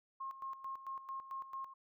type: tone with tremolo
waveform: sine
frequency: 1073 Hz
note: C6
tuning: 43 cents sharp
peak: -40 dBFS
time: 0.2-1.74 s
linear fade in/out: 10 ms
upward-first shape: square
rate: 4.5 Hz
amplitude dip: 70%
effects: none